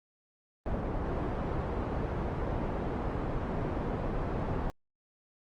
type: low-pass noise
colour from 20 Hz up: pink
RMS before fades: -33 dBFS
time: 0.66-4.7 s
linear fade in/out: 0 ms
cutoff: 900 Hz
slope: 12 dB/octave
effects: Opus 24 kbps